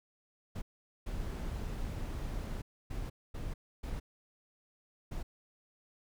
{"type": "noise bursts at uneven times", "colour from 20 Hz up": "brown", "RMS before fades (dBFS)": -38, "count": 6, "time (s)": [[0.55, 0.62], [1.06, 2.62], [2.9, 3.1], [3.34, 3.54], [3.83, 4], [5.11, 5.23]], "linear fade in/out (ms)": 10, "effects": []}